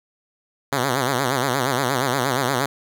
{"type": "tone with vibrato", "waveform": "5% pulse", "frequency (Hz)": 130.81, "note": "C3", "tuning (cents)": 0, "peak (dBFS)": -8, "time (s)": [0.72, 2.66], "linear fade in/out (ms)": 5, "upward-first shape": "sine", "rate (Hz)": 8.5, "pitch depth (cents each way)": 140, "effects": []}